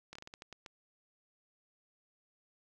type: slowing click train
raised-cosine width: 0.2 ms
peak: -30 dBFS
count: 9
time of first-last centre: 0.13-0.662 s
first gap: 24 ms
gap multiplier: 1.28
effects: none